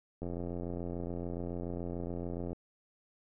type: click train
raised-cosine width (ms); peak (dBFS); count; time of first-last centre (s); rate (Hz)
2; -26; 202; 0.22-2.53; 87
effects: none